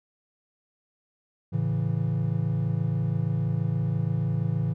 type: chord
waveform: triangle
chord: A major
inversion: none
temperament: equal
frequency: 110 / 138.59 / 164.81 Hz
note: A2 / C#3 / E3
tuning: 0 / 0 / 0 cents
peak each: -26 dBFS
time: 1.52-4.74 s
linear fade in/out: 20 ms
effects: none